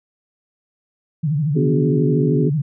sine tone with vibrato, 149.4 Hz, D3, 30 cents sharp, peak -16 dBFS, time 1.23-2.62 s, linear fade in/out 10 ms, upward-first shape sine, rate 13 Hz, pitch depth 150 cents each way
sine chord, G# half-diminished seventh, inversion first, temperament equal with one note detuned, 246.9 / 293.7 / 370 / 421.1 Hz, B3 / D4 / F#4 / G#4, 0 / 0 / 0 / +24 cents, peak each -21 / -23 / -23 / -22 dBFS, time 1.55-2.5 s, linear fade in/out 20 ms
effects none

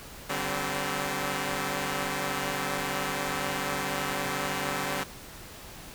5% pulse tone cluster, 143.9 / 190.5 / 259.6 Hz, D3 / G3 / C4, -35 / -49 / -13 cents, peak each -22 dBFS, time 0.29-5.04 s, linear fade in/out 10 ms, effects pink hiss -45 dBFS RMS until 5.94 s

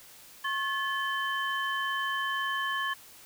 sine tone cluster, 1085 / 1727 / 3079 Hz, C#6 / A6 / G7, -37 / -33 / -32 cents, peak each -32 / -31 / -37 dBFS, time 0.44-2.94 s, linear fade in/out 10 ms, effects white hiss -52 dBFS RMS until 3.25 s

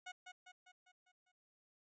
15% pulse tone with echo, 731 Hz, F#5, 21 cents flat, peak -40 dBFS, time 0.06-0.12 s, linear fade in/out 10 ms, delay 200 ms, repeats 6, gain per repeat -5 dB, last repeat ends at 1.32 s, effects resampled to 16000 Hz

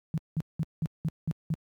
sine tone bursts, 159.3 Hz, D#3, 41 cents sharp, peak -25 dBFS, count 7, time 0.14-1.539 s, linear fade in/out 0 ms, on 37 ms, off 190 ms, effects high-pass 60 Hz 12 dB/octave + 11-bit

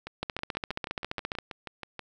two click trains, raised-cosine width 0.3 ms, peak -15 / -21 dBFS, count 18 / 13, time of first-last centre 0.23-1.386 / 0.07-1.993 s, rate 14.7 / 6.24 Hz, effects none

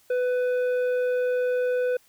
sine tone with tanh clipping, 498.5 Hz, B4, 16 cents sharp, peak -23 dBFS, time 0.1-1.97 s, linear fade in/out 5 ms, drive 8 dB, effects white hiss -60 dBFS RMS until 2.08 s

